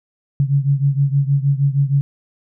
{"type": "beating tone pair", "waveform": "sine", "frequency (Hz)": [137.8, 144.2], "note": ["C#3", "D3"], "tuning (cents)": [-10, -31], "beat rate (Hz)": 6.4, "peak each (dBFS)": [-15, -18], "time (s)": [0.4, 2.01], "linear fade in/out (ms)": 0, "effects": []}